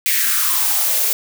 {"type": "noise with high-pass filter sweep", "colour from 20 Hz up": "blue", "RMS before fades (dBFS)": -17, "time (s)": [0.06, 1.13], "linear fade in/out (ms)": 0, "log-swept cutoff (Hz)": [2200, 420], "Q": 4.2, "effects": []}